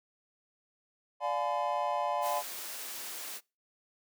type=chord; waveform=triangle; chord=D diminished seventh; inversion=none; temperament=just; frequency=587.3 / 704.8 / 845.8 / 1014.9 Hz; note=D5 / F5 / Ab5 / Cb6; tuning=0 / +16 / +31 / +47 cents; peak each=-33 dBFS; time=1.2-2.43 s; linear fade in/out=50 ms
type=high-pass noise; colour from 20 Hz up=white; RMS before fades=-41 dBFS; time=2.21-3.41 s; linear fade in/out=50 ms; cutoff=330 Hz; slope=12 dB/octave
effects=noise-tail reverb RT60 0.3 s tail -26 dB re dry